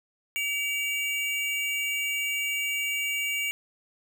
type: tone pair together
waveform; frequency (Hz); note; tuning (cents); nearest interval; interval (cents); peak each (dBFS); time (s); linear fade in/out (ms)
square; 2287 / 2794; D7 / F7; -47 / 0; minor third; 347; -29 / -32; 0.36-3.51; 0
effects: none